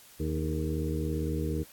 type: harmonic tone with a mistuned harmonic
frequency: 77.78 Hz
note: D#2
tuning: in tune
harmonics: 1 / 2 / 3 / 4 / 5 / 6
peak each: -32 / -34 / -39 / -35 / -39 / -38 dBFS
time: 0.19-1.64 s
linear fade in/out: 20 ms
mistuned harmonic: 5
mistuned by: +61 cents
effects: white hiss -54 dBFS RMS until 1.72 s + AAC 64 kbps